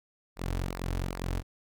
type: tone with flanger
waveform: sawtooth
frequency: 44.87 Hz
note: F1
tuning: 48 cents sharp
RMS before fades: -33 dBFS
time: 0.36-1.43 s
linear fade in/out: 50 ms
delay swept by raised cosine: 0.27 to 5.77 ms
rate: 2.5 Hz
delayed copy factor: -0.6
effects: none